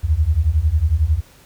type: beating tone pair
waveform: sine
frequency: 72 / 83 Hz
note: D2 / E2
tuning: -34 / +12 cents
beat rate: 11 Hz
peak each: -17 / -16 dBFS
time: 0.03-1.21 s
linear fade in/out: 20 ms
effects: pink hiss -49 dBFS RMS until 1.45 s